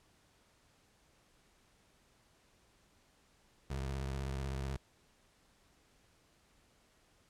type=tone with vibrato; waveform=25% pulse; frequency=67.2 Hz; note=C2; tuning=47 cents sharp; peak=-33 dBFS; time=3.7-4.77 s; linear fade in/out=5 ms; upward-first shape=sine; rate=16 Hz; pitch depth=79 cents each way; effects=pink hiss -69 dBFS RMS until 7.29 s + low-pass 10000 Hz 12 dB/octave